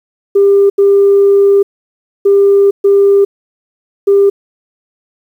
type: tone bursts at uneven times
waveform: sine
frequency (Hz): 398.6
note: G4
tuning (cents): +29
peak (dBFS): -3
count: 5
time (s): 0.35-0.7 / 0.78-1.63 / 2.25-2.71 / 2.84-3.25 / 4.07-4.3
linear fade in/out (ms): 10
effects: tanh soft clip ceiling 0 dBFS + 7-bit